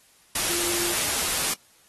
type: tone in noise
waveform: sine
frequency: 347.1 Hz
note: F4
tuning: 11 cents flat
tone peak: -33 dBFS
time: 0.49-0.94 s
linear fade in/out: 5 ms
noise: white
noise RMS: -25 dBFS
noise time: 0.35-1.54 s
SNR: -11 dB
effects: white hiss -58 dBFS RMS until 1.88 s + AAC 32 kbps